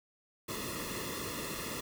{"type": "noise with comb filter", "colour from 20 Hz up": "pink", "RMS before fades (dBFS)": -39, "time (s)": [0.48, 1.81], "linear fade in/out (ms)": 10, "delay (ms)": 1.3, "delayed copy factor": -1, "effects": []}